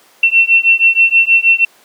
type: beating tone pair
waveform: sine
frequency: 2701 / 2707.3 Hz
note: E7 / E7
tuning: +42 / +46 cents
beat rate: 6.3 Hz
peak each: -10 dBFS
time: 0.23-1.65 s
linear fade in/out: 5 ms
effects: pink hiss -47 dBFS RMS until 1.84 s + high-pass 400 Hz 12 dB/octave